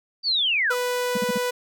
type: linear sweep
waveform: sine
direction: down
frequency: 4699 to 1162 Hz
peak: -19 dBFS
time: 0.23-0.75 s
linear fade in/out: 50 ms
type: tone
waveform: sawtooth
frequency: 493.9 Hz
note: B4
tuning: in tune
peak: -19 dBFS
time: 0.7-1.51 s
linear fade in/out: 10 ms
type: tone bursts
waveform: triangle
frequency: 207.7 Hz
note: G#3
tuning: in tune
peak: -21 dBFS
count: 4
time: 1.15-1.378 s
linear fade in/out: 5 ms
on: 24 ms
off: 44 ms
effects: none